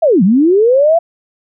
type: linear two-way sweep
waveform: sine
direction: down then up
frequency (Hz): 689 to 170.5 to 689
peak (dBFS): -6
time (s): 0.02-0.99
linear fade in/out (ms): 10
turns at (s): 0.23
effects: none